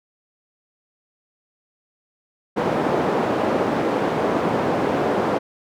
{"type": "band-pass noise", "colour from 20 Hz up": "white", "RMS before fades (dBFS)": -21, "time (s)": [2.56, 5.39], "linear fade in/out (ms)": 20, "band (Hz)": [190, 620], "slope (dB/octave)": 12, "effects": []}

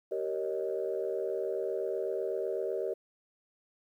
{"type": "chord", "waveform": "sine", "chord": "Eb dominant seventh", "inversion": "first", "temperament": "equal with one note detuned", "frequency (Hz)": [386.4, 466.2, 554.4, 622.3], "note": ["G4", "Bb4", "Db5", "Eb5"], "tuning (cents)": [-25, 0, 0, 0], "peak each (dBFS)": [-34, -35, -38, -37], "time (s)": [0.11, 2.94], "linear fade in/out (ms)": 10, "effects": ["tanh soft clip ceiling -21 dBFS", "11-bit"]}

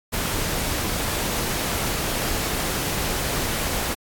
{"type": "noise", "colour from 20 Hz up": "pink", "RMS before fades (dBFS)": -25, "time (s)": [0.12, 3.95], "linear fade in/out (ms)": 20, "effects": ["AAC 64 kbps"]}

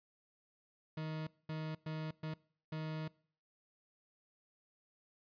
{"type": "tone bursts at uneven times", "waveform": "40% pulse", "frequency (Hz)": 156.7, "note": "D#3", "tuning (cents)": 13, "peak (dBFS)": -38, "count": 5, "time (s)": [[0.97, 1.27], [1.49, 1.75], [1.86, 2.11], [2.23, 2.34], [2.72, 3.08]], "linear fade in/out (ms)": 5, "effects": ["noise-tail reverb RT60 0.5 s tail -23 dB re dry", "resampled to 11025 Hz"]}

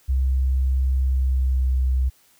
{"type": "tone with pitch glide", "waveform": "sine", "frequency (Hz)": [65.5, 64.3], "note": ["C2", "C2"], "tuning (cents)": [2, -30], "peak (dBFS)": -17, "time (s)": [0.08, 2.1], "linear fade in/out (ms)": 20, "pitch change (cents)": -32, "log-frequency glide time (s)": [1.02, 1.78], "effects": ["white hiss -58 dBFS RMS until 2.39 s"]}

